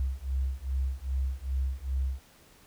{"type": "beating tone pair", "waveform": "sine", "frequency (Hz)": [65, 67.5], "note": ["C2", "C#2"], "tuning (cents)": [-11, -45], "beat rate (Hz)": 2.5, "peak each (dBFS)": -31, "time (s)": [0, 2.2], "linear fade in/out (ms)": 0, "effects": ["pink hiss -58 dBFS RMS until 2.66 s"]}